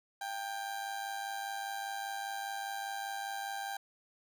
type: tone with amplitude modulation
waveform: 30% pulse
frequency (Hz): 791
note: G5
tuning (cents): +15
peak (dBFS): -32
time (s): 0.21-3.77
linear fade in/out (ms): 5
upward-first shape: sine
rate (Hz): 105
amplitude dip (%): 55
effects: none